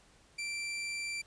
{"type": "tone", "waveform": "sawtooth", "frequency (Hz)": 2349, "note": "D7", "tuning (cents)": 0, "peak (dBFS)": -32, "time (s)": [0.38, 1.22], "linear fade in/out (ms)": 10, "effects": ["pink hiss -63 dBFS RMS until 1.26 s", "resampled to 22050 Hz"]}